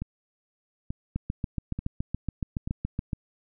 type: two click trains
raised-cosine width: 5 ms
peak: -16 / -19 dBFS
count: 15 / 4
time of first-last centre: 1.16-3.132 / 0.02-2.675 s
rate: 7.1 / 1.13 Hz
effects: none